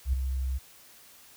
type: tone with ADSR envelope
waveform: sine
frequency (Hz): 65.41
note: C2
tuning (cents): 0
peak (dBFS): -20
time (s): 0.05-0.59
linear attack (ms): 82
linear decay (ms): 5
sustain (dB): -7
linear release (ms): 23
effects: white hiss -54 dBFS RMS until 1.36 s